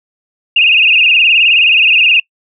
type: tone with vibrato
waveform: sine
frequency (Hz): 2654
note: E7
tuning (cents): +11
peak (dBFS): -5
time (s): 0.56-2.2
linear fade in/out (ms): 5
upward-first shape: sine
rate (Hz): 19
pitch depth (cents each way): 120
effects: noise-tail reverb RT60 0.1 s tail -26 dB re dry